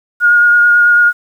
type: tone with vibrato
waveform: sine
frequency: 1432 Hz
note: F6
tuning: 43 cents sharp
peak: -5 dBFS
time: 0.2-1.13 s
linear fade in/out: 50 ms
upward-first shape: sine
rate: 9.1 Hz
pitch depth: 14 cents each way
effects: 7-bit